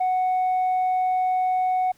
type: tone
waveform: sine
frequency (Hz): 740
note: F#5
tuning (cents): 0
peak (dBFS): -17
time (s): 0-1.92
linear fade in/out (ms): 10
effects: tanh soft clip ceiling -18 dBFS + pink hiss -59 dBFS RMS until 1.97 s